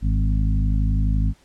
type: harmonic tone with a mistuned harmonic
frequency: 51.91 Hz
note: G#1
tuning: in tune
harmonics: 1 / 2 / 3 / 4 / 5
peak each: -18 / -24 / -28 / -30 / -32 dBFS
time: 0.01-1.34 s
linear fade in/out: 50 ms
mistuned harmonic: 3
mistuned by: +29 cents
effects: pink hiss -57 dBFS RMS until 1.44 s + low-pass 9000 Hz 12 dB/octave